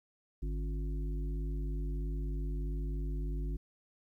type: harmonic tone with a mistuned harmonic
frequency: 50.7 Hz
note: G#1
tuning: 41 cents flat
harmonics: 1 / 3 / 5 / 7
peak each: -33 / -43 / -47 / -50 dBFS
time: 0.42-3.57 s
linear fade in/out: 10 ms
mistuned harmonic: 5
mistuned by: +120 cents
effects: 12-bit